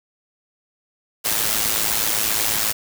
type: noise with amplitude modulation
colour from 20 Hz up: white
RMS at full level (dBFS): -18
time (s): 1.24-2.73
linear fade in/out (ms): 20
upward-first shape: sine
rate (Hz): 108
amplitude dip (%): 65
effects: none